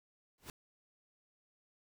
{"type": "noise with exponential growth", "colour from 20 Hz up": "pink", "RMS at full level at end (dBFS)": -43, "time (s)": [0.38, 0.5], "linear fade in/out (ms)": 1, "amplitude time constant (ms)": 26, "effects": []}